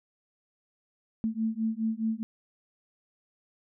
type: beating tone pair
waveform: sine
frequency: 220 / 224.8 Hz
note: A3 / A3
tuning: 0 / +37 cents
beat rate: 4.8 Hz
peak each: -30 dBFS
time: 1.24-2.23 s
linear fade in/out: 0 ms
effects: none